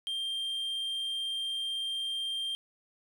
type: tone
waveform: triangle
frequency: 3179 Hz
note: G7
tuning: 24 cents sharp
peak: -30 dBFS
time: 0.07-2.55 s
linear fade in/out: 0 ms
effects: none